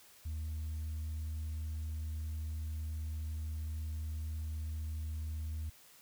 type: tone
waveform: sine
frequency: 78.1 Hz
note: D#2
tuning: 7 cents sharp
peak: -34 dBFS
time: 0.25-5.7 s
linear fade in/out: 10 ms
effects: tanh soft clip ceiling -35 dBFS + white hiss -60 dBFS RMS until 6.01 s